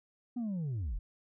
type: linear sweep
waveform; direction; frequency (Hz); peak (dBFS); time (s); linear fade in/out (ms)
sine; down; 250.8 to 32.7; -30; 0.36-0.99; 10
effects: tanh soft clip ceiling -32 dBFS